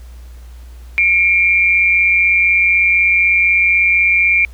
sine tone pair together, 2181 / 2365 Hz, C#7 / D7, -29 / +12 cents, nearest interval minor second, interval 141 cents, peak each -16 / -10 dBFS, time 0.98-4.45 s, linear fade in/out 0 ms, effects added 60 Hz sine -32 dBFS peak until 4.53 s + pink hiss -49 dBFS RMS until 4.53 s

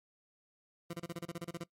20% pulse tone bursts, 170 Hz, F3, 46 cents flat, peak -33 dBFS, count 12, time 0.9-1.637 s, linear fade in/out 5 ms, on 33 ms, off 31 ms, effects noise-tail reverb RT60 0.1 s tail -19 dB re dry + MP3 64 kbps

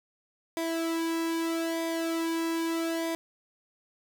sawtooth tone with flanger, 329.6 Hz, E4, in tune, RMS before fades -30 dBFS, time 0.57-3.15 s, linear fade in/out 0 ms, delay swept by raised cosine 0.71 to 1.67 ms, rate 0.79 Hz, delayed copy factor -0.7, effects none

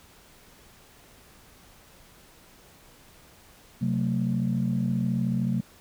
sine chord, F# diminished, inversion second, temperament equal with one note detuned, 130.81 / 185 / 224.1 Hz, C3 / F#3 / A3, 0 / 0 / +32 cents, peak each -27 dBFS, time 3.81-5.61 s, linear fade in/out 10 ms, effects tanh soft clip ceiling -16 dBFS + pink hiss -54 dBFS RMS until 5.8 s

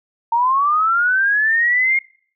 sine linear sweep, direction up, 910 to 2147 Hz, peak -13 dBFS, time 0.32-1.99 s, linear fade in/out 5 ms, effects noise-tail reverb RT60 0.6 s tail -26 dB re dry

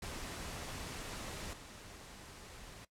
pink noise with level steps, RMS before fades -44 / -52 dBFS, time 0.02-2.85 s, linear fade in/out 5 ms, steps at 1.53 s, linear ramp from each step 2 ms, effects noise-tail reverb RT60 0.1 s tail -17 dB re dry + low-pass 10000 Hz 12 dB/octave

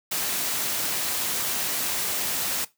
white noise, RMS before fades -27 dBFS, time 0.11-2.65 s, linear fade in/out 10 ms, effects noise-tail reverb RT60 0.2 s tail -18 dB re dry + high-pass 100 Hz 12 dB/octave

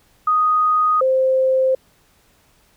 sine tone pair in turn, 1244.5 / 523.2 Hz, D#6 / C5, 0 / 0 cents, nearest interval octave + minor third, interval 1500 cents, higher first, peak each -13 dBFS, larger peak neither, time 0.27-1.01 / 1.01-1.75 s, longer neither, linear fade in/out 5 ms, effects pink hiss -57 dBFS RMS until 2.76 s

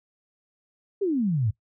sine exponential sweep, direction down, 420 to 97.7 Hz, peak -21 dBFS, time 1.01-1.51 s, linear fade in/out 10 ms, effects noise-tail reverb RT60 0.1 s tail -18 dB re dry

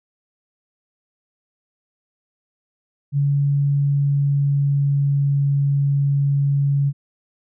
sine tone with pitch glide, 141.7 to 140.64 Hz, C#3 to C#3, +38 to +25 cents, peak -15 dBFS, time 3.12-6.93 s, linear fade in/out 50 ms, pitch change -13 cents, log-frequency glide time 3.68-5.47 s, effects none

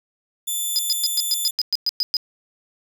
5% pulse tone, 3520 Hz, A7, in tune, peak -15 dBFS, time 0.47-1.51 s, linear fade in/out 10 ms
triangle tone bursts, 4978 Hz, D#8, in tune, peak -16 dBFS, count 11, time 0.76-2.168 s, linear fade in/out 0 ms, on 28 ms, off 110 ms
effects 8-bit

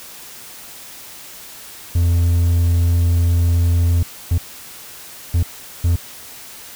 triangle tone bursts at uneven times, 85.7 Hz, F2, 32 cents flat, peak -10 dBFS, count 4, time 1.95-4.03 / 4.31-4.38 / 5.34-5.43 / 5.84-5.96 s, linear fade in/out 5 ms, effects white hiss -37 dBFS RMS until 6.75 s

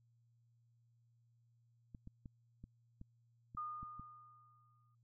clicks, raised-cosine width 5 ms, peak -39 dBFS, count 8, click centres 1.948 / 2.074 / 2.258 / 2.64 / 3.014 / 3.549 / 3.83 / 3.996 s
sine tone with exponential decay, 1222 Hz, D#6, 32 cents flat, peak -39 dBFS, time 3.57-4.95 s, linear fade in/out 5 ms, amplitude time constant 300 ms
effects added 117 Hz sine -70 dBFS peak until 5.03 s

